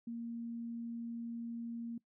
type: tone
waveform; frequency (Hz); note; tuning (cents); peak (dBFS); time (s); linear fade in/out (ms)
sine; 233.1; A#3; 0; -39; 0.07-1.98; 5
effects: noise-tail reverb RT60 0.1 s tail -21 dB re dry